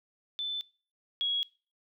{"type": "tone pair in turn", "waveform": "sine", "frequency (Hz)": [3520, 3322], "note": ["A7", "G#7"], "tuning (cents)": [0, 0], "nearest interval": "minor second", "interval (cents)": 100, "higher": "first", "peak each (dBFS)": [-31, -27], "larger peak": "second", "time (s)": [[0.39, 0.61], [1.21, 1.43]], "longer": "neither", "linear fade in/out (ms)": 0, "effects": ["noise-tail reverb RT60 0.4 s tail -23 dB re dry"]}